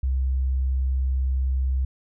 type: tone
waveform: sine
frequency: 65.4 Hz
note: C2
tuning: in tune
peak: -20 dBFS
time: 0.03-1.85 s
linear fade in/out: 5 ms
effects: none